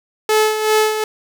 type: tone with tremolo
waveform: sawtooth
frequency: 431.7 Hz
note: A4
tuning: 33 cents flat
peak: -7 dBFS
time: 0.29-1.04 s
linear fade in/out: 2 ms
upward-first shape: sine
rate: 2.6 Hz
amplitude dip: 60%
effects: none